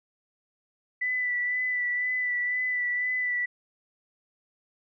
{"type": "tone with vibrato", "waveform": "sine", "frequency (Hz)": 1983, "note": "B6", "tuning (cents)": 7, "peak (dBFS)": -25, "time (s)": [1.01, 3.46], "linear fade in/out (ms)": 10, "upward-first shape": "sine", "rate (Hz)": 2, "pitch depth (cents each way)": 22, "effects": []}